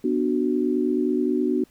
sine chord, B minor, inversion none, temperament just, 246.9 / 296.3 / 370.4 Hz, B3 / D4 / F#4, 0 / +15 / +2 cents, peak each -24 dBFS, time 0.04-1.64 s, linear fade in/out 5 ms, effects pink hiss -59 dBFS RMS until 1.7 s

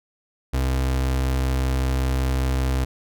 35% pulse tone, 65.2 Hz, C2, 5 cents flat, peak -18 dBFS, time 0.53-2.85 s, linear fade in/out 10 ms, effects none

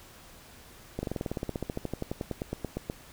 slowing click train, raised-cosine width 2 ms, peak -18 dBFS, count 26, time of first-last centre 0.99-2.899 s, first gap 40 ms, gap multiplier 1.05, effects pink hiss -52 dBFS RMS until 3.12 s

